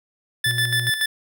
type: tone with tremolo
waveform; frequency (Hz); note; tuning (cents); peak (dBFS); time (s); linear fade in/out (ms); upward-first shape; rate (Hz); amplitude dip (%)
25% pulse; 1750; A6; -10; -14; 0.44-1.06; 5; square; 7; 60
type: tone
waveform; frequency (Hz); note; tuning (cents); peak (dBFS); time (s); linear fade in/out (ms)
triangle; 119.1; A#2; +38; -23; 0.46-0.9; 5
effects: none